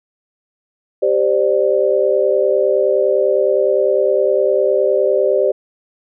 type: chord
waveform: sine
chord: G suspended fourth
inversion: none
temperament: equal with one note detuned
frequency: 392 / 523.3 / 593.1 Hz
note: G4 / C5 / D5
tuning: 0 / 0 / +17 cents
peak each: -16 dBFS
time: 1.02-5.52 s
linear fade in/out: 10 ms
effects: none